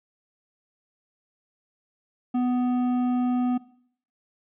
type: tone with hard clipping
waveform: sine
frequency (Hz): 248.3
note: B3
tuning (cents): +9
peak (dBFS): -23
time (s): 2.34-3.58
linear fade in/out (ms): 10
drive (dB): 8
effects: noise-tail reverb RT60 0.6 s tail -19 dB re dry + resampled to 8000 Hz